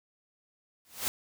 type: noise with exponential growth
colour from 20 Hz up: white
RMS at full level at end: -27 dBFS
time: 0.85-1.08 s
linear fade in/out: 0 ms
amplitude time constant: 50 ms
effects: none